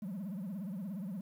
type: tone with vibrato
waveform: triangle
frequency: 192.8 Hz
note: G3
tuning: 28 cents flat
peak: -35 dBFS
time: 0.02-1.21 s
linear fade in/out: 5 ms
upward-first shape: triangle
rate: 17 Hz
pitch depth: 250 cents each way
effects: tanh soft clip ceiling -31 dBFS + 11-bit